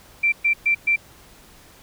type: tone bursts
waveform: sine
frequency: 2350 Hz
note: D7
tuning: 1 cent sharp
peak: -15 dBFS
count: 4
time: 0.23-0.962 s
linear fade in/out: 10 ms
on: 93 ms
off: 120 ms
effects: pink hiss -49 dBFS RMS until 1.82 s